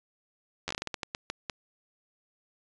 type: slowing click train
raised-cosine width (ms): 0.2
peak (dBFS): -15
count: 13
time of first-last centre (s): 0.68-1.498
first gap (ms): 11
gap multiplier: 1.3
effects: resampled to 22050 Hz